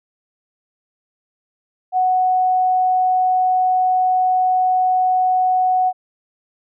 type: tone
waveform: sine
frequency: 740 Hz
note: F#5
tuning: in tune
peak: -13 dBFS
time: 1.92-5.93 s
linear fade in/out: 50 ms
effects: none